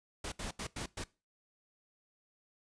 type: noise bursts at uneven times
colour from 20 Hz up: pink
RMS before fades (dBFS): -40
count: 5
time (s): 0.24-0.32 / 0.39-0.51 / 0.59-0.67 / 0.76-0.86 / 0.97-1.04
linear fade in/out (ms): 5
effects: noise-tail reverb RT60 0.3 s tail -21 dB re dry + resampled to 22050 Hz